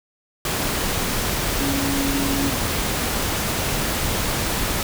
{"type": "tone in noise", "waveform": "sine", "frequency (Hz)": 277.2, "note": "C#4", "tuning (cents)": 0, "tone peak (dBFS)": -23, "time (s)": [1.6, 2.5], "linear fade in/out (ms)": 2, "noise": "pink", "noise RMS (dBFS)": -23, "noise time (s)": [0.45, 4.83], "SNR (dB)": -3, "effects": []}